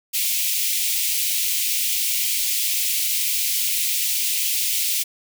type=high-pass noise; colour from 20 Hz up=white; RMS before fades=-22 dBFS; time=0.13-5.04 s; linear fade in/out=20 ms; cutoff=2200 Hz; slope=48 dB/octave; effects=none